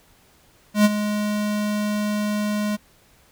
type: tone with ADSR envelope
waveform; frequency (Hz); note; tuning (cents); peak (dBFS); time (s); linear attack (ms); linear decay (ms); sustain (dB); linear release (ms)
square; 209.1; G#3; +12; -11; 0.74-2.77; 110; 31; -11; 21
effects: pink hiss -56 dBFS RMS until 3.31 s